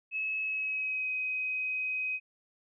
sine tone with pitch glide, 2582 to 2520 Hz, E7 to D#7, -37 to +21 cents, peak -30 dBFS, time 0.11-2.2 s, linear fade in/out 50 ms, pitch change -42 cents, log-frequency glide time 0.41-1.1 s, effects none

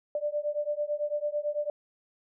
sine beating tone pair, 587.3 / 596.3 Hz, D5 / D5, 0 / +26 cents, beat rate 9 Hz, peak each -31 dBFS, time 0.15-1.7 s, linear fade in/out 2 ms, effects none

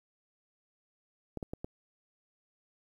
clicks, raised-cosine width 2 ms, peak -24 dBFS, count 4, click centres 1.373 / 1.428 / 1.535 / 1.645 s, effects 10-bit

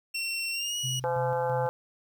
25% pulse tone with pitch glide, 2717 to 2912 Hz, F7 to F#7, -48 to -28 cents, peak -26 dBFS, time 0.14-1 s, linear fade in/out 10 ms, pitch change +120 cents, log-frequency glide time 0.52-0.77 s
sine tone with tremolo, 129.3 Hz, C3, 20 cents flat, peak -31 dBFS, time 0.83-1.69 s, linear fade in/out 20 ms, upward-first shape square, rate 3 Hz, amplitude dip 50%
harmonic tone, 170.9 Hz, F3, 37 cents flat, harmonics 3 / 4 / 5 / 6 / 7 / 8 / 9, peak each -28 / -40 / -30 / -42 / -43 / -43 / -42 dBFS, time 1.04-1.69 s, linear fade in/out 0 ms
effects 10-bit

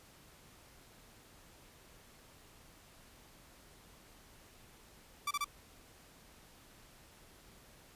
sawtooth tone bursts, 1164 Hz, D6, 16 cents flat, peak -29 dBFS, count 3, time 5.27-5.445 s, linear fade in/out 5 ms, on 39 ms, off 29 ms, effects pink hiss -60 dBFS RMS until 7.95 s + resampled to 32000 Hz

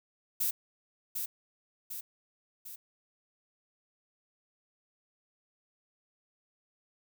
violet noise with echo, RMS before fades -30 dBFS, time 0.4-0.51 s, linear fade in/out 10 ms, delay 750 ms, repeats 3, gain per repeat -5 dB, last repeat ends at 2.76 s, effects none

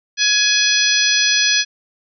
harmonic tone with a mistuned harmonic, 840 Hz, G#5, 19 cents sharp, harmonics 2 / 3 / 4 / 5 / 6 / 7, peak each -20 / -20 / -20 / -20 / -20 / -20 dBFS, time 0.17-1.65 s, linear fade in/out 50 ms, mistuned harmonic 6, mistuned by -25 cents, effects none

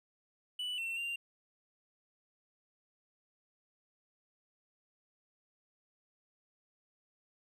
triangle tone with pitch steps, 2967 / 2704 / 2779 Hz, F#7 / E7 / F7, +4 / +43 / -9 cents, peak -34 dBFS, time 0.59-1.16 s, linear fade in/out 5 ms, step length 190 ms, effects none

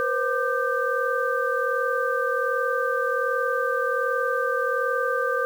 sine tone cluster, 483.7 / 525 / 1196 / 1557 Hz, B4 / C5 / D6 / G6, -36 / +6 / +31 / -12 cents, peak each -27 dBFS, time 0-5.45 s, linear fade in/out 0 ms, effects 8-bit

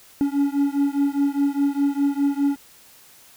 triangle beating tone pair, 280 / 284.9 Hz, C#4 / C#4, +18 / +48 cents, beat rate 4.9 Hz, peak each -19 / -20 dBFS, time 0.21-2.56 s, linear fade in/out 0 ms, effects white hiss -50 dBFS RMS until 3.36 s

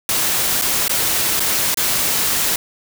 white noise with dropouts, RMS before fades -18 dBFS, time 0.09-2.56 s, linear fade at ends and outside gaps 2 ms, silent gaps 0.614-0.62 / 0.881-0.894 / 1.397-1.403 / 1.744-1.772 s, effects none

